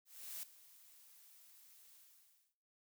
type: noise with ADSR envelope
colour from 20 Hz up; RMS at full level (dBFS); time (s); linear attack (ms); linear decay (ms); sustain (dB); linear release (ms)
blue; -45; 0.05-2.55; 380; 5; -18; 600
effects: noise-tail reverb RT60 0.6 s tail -18 dB re dry